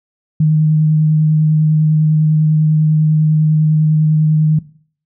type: tone with vibrato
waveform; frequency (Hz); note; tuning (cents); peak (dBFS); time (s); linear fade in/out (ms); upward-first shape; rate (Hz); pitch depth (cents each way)
sine; 154.9; D#3; -7; -8; 0.4-4.59; 5; sine; 10; 12
effects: noise-tail reverb RT60 0.5 s tail -19 dB re dry